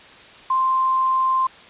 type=tone with quantisation; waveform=sine; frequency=1046.5 Hz; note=C6; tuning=in tune; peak=-16 dBFS; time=0.5-1.47 s; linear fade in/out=5 ms; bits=6; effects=white hiss -44 dBFS RMS until 1.69 s + resampled to 8000 Hz